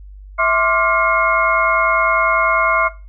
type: tone cluster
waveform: sine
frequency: 654 / 1055 / 1165 / 1405 / 2157 Hz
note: E5 / C6 / D6 / F6 / C#7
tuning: -14 / +14 / -14 / +10 / -48 cents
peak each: -19 dBFS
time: 0.38-2.89 s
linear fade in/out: 20 ms
effects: noise-tail reverb RT60 0.3 s tail -18 dB re dry + added 49 Hz sine -34 dBFS peak until 3.08 s